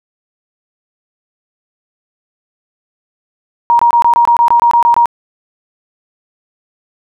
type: tone bursts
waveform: sine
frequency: 944 Hz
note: A#5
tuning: 22 cents sharp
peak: -5 dBFS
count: 12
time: 3.7-5.057 s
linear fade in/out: 0 ms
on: 92 ms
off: 23 ms
effects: none